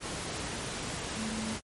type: tone in noise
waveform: sine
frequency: 219.7 Hz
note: A3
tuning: 2 cents flat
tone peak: -34 dBFS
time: 1.15-1.57 s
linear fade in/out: 50 ms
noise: pink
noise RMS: -36 dBFS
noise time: 0-1.61 s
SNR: -1 dB
effects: high-pass 60 Hz 12 dB/octave + MP3 48 kbps